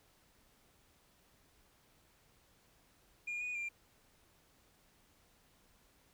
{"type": "tone with pitch steps", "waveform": "sine", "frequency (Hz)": [2421, 2467, 2385], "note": ["D#7", "D#7", "D7"], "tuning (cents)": [-48, -15, 26], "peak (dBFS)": -35, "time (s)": [3.27, 3.69], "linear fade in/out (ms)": 10, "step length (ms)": 140, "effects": ["tanh soft clip ceiling -36 dBFS", "pink hiss -69 dBFS RMS until 6.13 s"]}